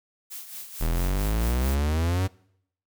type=noise with tremolo; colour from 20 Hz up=blue; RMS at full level=-37 dBFS; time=0.3-1.76 s; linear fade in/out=20 ms; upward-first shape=sine; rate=4.5 Hz; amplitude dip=60%
type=exponential sweep; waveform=45% pulse; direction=up; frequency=38.74 to 96.7 Hz; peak=-22 dBFS; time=0.8-2.28 s; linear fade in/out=20 ms
effects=noise-tail reverb RT60 0.7 s tail -23 dB re dry